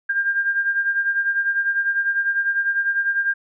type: beating tone pair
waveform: sine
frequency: 1600 / 1610 Hz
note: G6 / G6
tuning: +35 / +46 cents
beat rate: 10 Hz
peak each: -19 / -25 dBFS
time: 0.09-3.34 s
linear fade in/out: 10 ms
effects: none